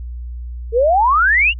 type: exponential sweep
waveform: sine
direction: up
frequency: 437.2 to 2949 Hz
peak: -10 dBFS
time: 0.72-1.54 s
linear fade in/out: 50 ms
effects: added 60 Hz sine -25 dBFS peak until 1.59 s